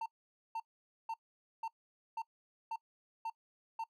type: tone bursts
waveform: triangle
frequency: 904 Hz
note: A5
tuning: 47 cents sharp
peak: -34 dBFS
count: 8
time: 0.01-3.84 s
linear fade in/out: 5 ms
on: 50 ms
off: 490 ms
effects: noise-tail reverb RT60 0.1 s tail -23 dB re dry